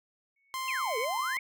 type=tone with exponential growth; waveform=sine; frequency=2217 Hz; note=C#7; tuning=in tune; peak=-33 dBFS; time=0.36-1.05 s; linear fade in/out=5 ms; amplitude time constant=150 ms
type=tone with pitch glide; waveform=sawtooth; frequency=1046.5 to 1038.1 Hz; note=C6 to C6; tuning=0 to -14 cents; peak=-29 dBFS; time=0.54-1.37 s; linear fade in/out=0 ms; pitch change=-14 cents; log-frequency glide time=0.76-0.99 s
type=exponential two-way sweep; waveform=sine; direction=down then up; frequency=2794 to 424.9 to 2271 Hz; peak=-31 dBFS; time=0.68-1.39 s; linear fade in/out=2 ms; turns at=0.98 s
effects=none